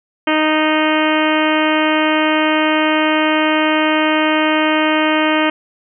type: harmonic tone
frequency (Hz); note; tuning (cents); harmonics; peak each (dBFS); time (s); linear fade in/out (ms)
310; D#4; -6; 1 / 2 / 3 / 4 / 5 / 6 / 7 / 8 / 9 / 10; -16 / -19 / -21 / -22 / -23 / -24 / -24 / -25 / -26 / -26; 0.27-5.5; 5
effects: none